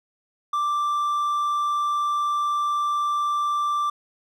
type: tone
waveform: triangle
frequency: 1176 Hz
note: D6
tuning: 2 cents sharp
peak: -19 dBFS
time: 0.53-3.9 s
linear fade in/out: 5 ms
effects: none